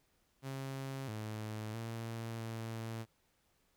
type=tone with pitch steps; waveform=sawtooth; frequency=135 / 108.3 / 114.3 / 113.1 Hz; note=C#3 / A2 / A#2 / A2; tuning=-45 / -27 / -34 / +48 cents; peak=-36 dBFS; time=0.42-3.06 s; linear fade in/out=50 ms; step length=660 ms; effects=pink hiss -75 dBFS RMS until 3.76 s